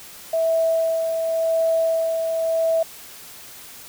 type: tone with tremolo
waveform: sine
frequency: 654 Hz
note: E5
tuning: 14 cents flat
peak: -16 dBFS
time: 0.33-2.83 s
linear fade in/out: 5 ms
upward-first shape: sine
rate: 0.91 Hz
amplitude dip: 40%
effects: white hiss -41 dBFS RMS until 3.88 s